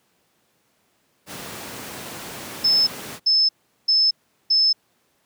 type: noise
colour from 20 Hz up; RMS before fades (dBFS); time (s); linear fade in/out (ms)
pink; -34; 1.26-3.2; 50
type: tone bursts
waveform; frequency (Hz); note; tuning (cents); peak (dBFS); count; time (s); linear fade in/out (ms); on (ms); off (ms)
sine; 5240; E8; -11; -14; 4; 2.64-4.73; 10; 230; 390
effects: pink hiss -65 dBFS RMS until 5.25 s + high-pass 150 Hz 12 dB/octave